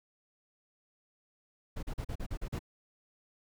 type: noise bursts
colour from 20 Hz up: brown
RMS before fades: -36 dBFS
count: 8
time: 1.76-2.592 s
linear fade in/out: 10 ms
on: 69 ms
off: 40 ms
effects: none